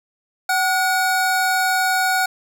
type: tone pair together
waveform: square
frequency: 755.5 / 1452 Hz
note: F#5 / F#6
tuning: +36 / -33 cents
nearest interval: major seventh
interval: 1131 cents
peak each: -20 dBFS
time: 0.49-2.26 s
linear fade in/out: 5 ms
effects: none